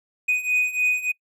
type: beating tone pair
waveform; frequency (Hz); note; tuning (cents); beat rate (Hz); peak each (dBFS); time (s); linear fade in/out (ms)
triangle; 2489 / 2492.4; D#7 / D#7; 0 / +2; 3.4; -23 / -20; 0.28-1.12; 10
effects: noise-tail reverb RT60 0.1 s tail -24 dB re dry

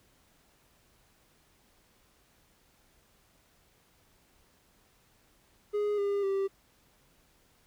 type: tone with pitch steps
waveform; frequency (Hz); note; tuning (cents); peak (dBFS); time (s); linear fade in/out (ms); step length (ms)
triangle; 415 / 402.7 / 390.8; G#4 / G4 / G4; -1 / +47 / -5; -25; 5.73-6.48; 20; 250
effects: pink hiss -66 dBFS RMS until 7.66 s

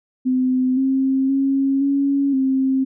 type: tone with pitch steps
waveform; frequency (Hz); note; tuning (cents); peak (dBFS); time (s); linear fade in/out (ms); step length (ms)
sine; 256.2 / 266.4 / 272.1 / 278.5 / 265.2; C4 / C4 / C#4 / C#4 / C4; -36 / +31 / -32 / +8 / +23; -15; 0.25-2.85; 20; 520
effects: none

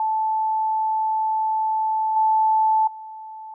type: tone with level steps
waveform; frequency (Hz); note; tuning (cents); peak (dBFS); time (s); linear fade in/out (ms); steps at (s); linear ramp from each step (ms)
sine; 875; A5; -10; -19 / -15 / -34; 0-3.54; 2; 2.16 / 2.87; 5
effects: none

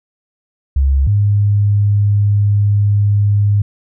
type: tone pair in turn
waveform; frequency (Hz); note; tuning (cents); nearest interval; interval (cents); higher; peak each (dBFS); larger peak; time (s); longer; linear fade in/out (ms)
sine; 68.2 / 102.51; C#2 / G#2; -28 / -22; perfect fifth; 706; second; -9; neither; 0.76-1.07 / 1.07-3.62; second; 5
effects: none

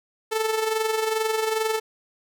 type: tone with amplitude modulation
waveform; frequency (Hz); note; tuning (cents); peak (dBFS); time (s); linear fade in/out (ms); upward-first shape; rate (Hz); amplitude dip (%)
sawtooth; 440; A4; 0; -16; 0.31-1.8; 20; sine; 22.4; 55
effects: none

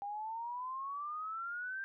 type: exponential sweep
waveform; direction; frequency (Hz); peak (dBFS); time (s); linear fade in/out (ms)
sine; up; 800 to 1592; -38; 0.02-1.84; 0
effects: none

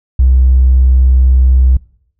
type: tone with tanh clipping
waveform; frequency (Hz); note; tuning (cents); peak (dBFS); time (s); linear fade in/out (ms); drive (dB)
triangle; 64; C2; -38; -4; 0.19-1.77; 5; 2
effects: noise-tail reverb RT60 0.7 s tail -23 dB re dry

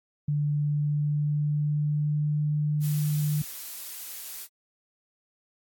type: tone with pitch glide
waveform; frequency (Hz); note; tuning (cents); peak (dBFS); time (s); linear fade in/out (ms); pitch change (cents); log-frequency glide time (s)
sine; 147.1 to 149.5; D3 to D3; +3 to +31; -23; 0.28-3.42; 5; +28; 0.56-2.42
type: noise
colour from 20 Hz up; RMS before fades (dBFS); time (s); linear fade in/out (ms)
blue; -38; 2.8-4.48; 50
effects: AAC 64 kbps

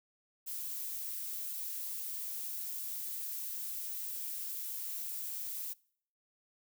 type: noise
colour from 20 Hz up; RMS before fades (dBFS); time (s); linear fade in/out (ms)
violet; -40; 0.46-5.74; 20
effects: noise-tail reverb RT60 0.6 s tail -24 dB re dry

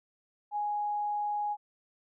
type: tone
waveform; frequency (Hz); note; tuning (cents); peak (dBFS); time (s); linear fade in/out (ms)
sine; 830.6; G#5; 0; -29; 0.51-1.57; 50
effects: none

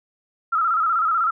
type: tone with vibrato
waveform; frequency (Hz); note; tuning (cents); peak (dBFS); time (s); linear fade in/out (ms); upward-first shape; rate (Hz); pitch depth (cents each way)
sine; 1315; E6; -5; -17; 0.52-1.31; 10; square; 16; 65
effects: none

